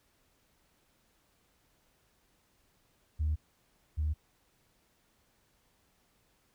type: tone pair in turn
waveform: sine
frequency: 76.6 / 76.27 Hz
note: D#2 / D#2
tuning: -27 / -34 cents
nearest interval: unison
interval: 7 cents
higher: first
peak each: -26 / -27 dBFS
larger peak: first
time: 3.19-3.36 / 3.97-4.14 s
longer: neither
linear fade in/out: 20 ms
effects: tanh soft clip ceiling -24 dBFS + pink hiss -71 dBFS RMS until 6.54 s